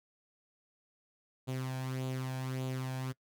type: tone with flanger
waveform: sawtooth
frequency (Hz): 130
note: C3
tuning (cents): -11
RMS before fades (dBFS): -37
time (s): 1.47-3.13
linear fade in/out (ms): 20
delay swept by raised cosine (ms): 0.27 to 1.25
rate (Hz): 1.7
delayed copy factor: +0.55
effects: noise-tail reverb RT60 0.1 s tail -22 dB re dry